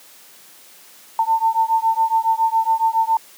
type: beating tone pair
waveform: sine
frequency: 895 / 902.2 Hz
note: A5 / A5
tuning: +29 / +43 cents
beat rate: 7.2 Hz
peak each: -18 dBFS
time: 1.19-3.17 s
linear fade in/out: 2 ms
effects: white hiss -46 dBFS RMS until 3.37 s + high-pass 200 Hz 12 dB/octave